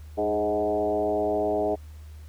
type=tone with frequency modulation; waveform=sine; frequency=523.3 Hz; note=C5; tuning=in tune; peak=-22 dBFS; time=0.17-1.76 s; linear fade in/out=20 ms; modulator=108 Hz; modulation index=2; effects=added 76 Hz sine -40 dBFS peak until 2.28 s + pink hiss -58 dBFS RMS until 2.28 s